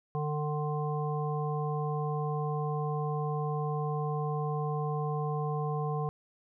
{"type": "harmonic tone", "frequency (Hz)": 150, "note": "D3", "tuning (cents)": 37, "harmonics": [1, 3, 5, 7], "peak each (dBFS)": [-31, -36, -38, -39], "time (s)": [0.15, 6.09], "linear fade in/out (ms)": 0, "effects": []}